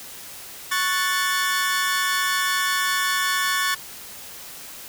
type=chord; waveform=sawtooth; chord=F# minor; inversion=second; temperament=equal; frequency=1108.7 / 1480 / 1760 Hz; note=C#6 / F#6 / A6; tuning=0 / 0 / 0 cents; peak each=-21 / -24 / -20 dBFS; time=0.71-3.75 s; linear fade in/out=10 ms; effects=white hiss -39 dBFS RMS until 4.88 s